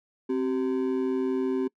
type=ring-modulated tone; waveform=triangle; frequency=323.7 Hz; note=E4; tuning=31 cents flat; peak=-19 dBFS; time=0.29-1.68 s; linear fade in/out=10 ms; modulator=60 Hz; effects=noise-tail reverb RT60 0.1 s tail -25 dB re dry